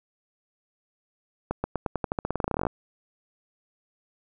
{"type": "accelerating click train", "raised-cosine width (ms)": 1, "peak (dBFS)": -12, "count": 22, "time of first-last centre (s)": [1.51, 2.668], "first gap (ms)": 130, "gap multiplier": 0.9, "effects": []}